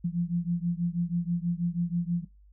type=beating tone pair; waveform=sine; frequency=170 / 176.2 Hz; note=F3 / F3; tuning=-46 / +16 cents; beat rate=6.2 Hz; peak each=-29 dBFS; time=0.04-2.25 s; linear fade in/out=10 ms; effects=noise-tail reverb RT60 0.2 s tail -19 dB re dry + added 50 Hz sine -53 dBFS peak until 2.52 s